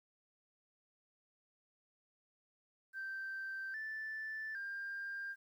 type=tone with pitch steps; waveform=sine; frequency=1562 / 1759 / 1597 Hz; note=G6 / A6 / G6; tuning=-7 / -1 / +32 cents; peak=-39 dBFS; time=2.93-5.36 s; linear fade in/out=50 ms; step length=810 ms; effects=tanh soft clip ceiling -37 dBFS + 12-bit